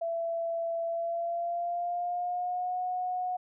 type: tone with pitch glide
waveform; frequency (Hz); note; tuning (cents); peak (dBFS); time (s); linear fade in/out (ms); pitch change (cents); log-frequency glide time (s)
sine; 669 to 729.5; E5 to F#5; +25 to -25; -29; 0.01-3.37; 10; +150; 0.85-2.79
effects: none